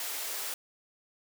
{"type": "high-pass noise", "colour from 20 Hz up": "white", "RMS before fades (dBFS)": -36, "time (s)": [0, 0.54], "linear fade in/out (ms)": 2, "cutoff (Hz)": 360, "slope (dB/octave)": 24, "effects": []}